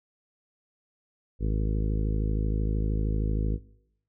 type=harmonic tone; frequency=53 Hz; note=G#1; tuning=36 cents sharp; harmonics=1 / 2 / 3 / 4 / 5 / 6 / 7 / 8 / 9; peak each=-25 / -31 / -35 / -37 / -39 / -41 / -42 / -43 / -44 dBFS; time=1.39-3.59 s; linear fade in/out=50 ms; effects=noise-tail reverb RT60 0.8 s tail -21 dB re dry